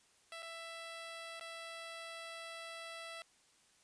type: tone with dropouts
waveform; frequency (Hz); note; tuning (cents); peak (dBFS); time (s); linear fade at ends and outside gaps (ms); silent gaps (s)
10% pulse; 663; E5; +10; -37; 0.32-3.22; 1; 0.423-0.428 / 1.397-1.409
effects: white hiss -69 dBFS RMS until 3.83 s + resampled to 22050 Hz